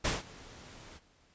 pink noise with ADSR envelope, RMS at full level -28 dBFS, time 0.04-1 s, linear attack 13 ms, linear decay 170 ms, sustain -23 dB, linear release 38 ms, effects pink hiss -66 dBFS RMS until 1.34 s + resampled to 16000 Hz

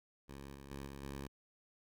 10% pulse tone with level steps, 69 Hz, C#2, 7 cents flat, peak -40 / -43 / -36 / -39 / -35 dBFS, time 0.28-1.28 s, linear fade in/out 20 ms, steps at 0.55 / 0.71 / 0.87 / 1.03 s, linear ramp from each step 5 ms, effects none

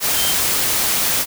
sine tone in noise, 3136 Hz, G7, in tune, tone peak -23 dBFS, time 0.14-0.35 s, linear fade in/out 50 ms, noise white, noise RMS -18 dBFS, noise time 0-1.26 s, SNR -8 dB, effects none

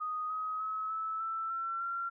sine tone with pitch steps, 1244.5 / 1264.8 / 1285.4 / 1306.4 / 1327.7 / 1349.3 / 1371.3 Hz, D#6 / D#6 / E6 / E6 / E6 / E6 / F6, 0 / +28 / -44 / -16 / +12 / +40 / -32 cents, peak -33 dBFS, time 0-2.1 s, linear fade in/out 20 ms, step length 300 ms, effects none

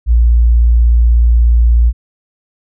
sine tone, 58.27 Hz, A#1, in tune, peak -5 dBFS, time 0.06-1.93 s, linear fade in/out 50 ms, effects none

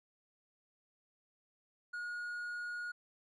triangle tone, 1442 Hz, F#6, 45 cents flat, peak -37 dBFS, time 1.93-2.92 s, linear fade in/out 10 ms, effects resampled to 24000 Hz

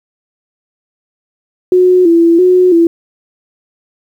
sine tone with vibrato, 350 Hz, F4, 4 cents sharp, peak -4 dBFS, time 1.72-2.87 s, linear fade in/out 2 ms, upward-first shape square, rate 1.5 Hz, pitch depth 72 cents each way, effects 7-bit

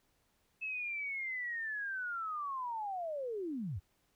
sine linear sweep, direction down, 2614 to 71.5 Hz, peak -36 dBFS, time 0.61-3.8 s, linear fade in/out 20 ms, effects pink hiss -75 dBFS RMS until 4.15 s

